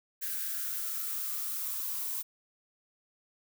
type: noise with high-pass filter sweep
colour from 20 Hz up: violet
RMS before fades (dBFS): -35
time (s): 0.21-2.23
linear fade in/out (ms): 20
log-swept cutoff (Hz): 1600 to 980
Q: 6.5
effects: none